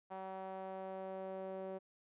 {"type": "tone with band-pass filter sweep", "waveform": "sawtooth", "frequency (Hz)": 190, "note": "F#3", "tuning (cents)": 46, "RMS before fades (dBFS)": -45, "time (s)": [0.1, 1.79], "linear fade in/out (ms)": 20, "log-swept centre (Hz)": [790, 510], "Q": 2.6, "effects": ["resampled to 8000 Hz"]}